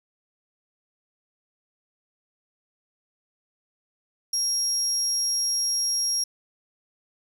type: tone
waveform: 35% pulse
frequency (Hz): 5600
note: F8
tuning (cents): +4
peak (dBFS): -20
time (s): 4.33-6.24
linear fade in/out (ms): 5
effects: none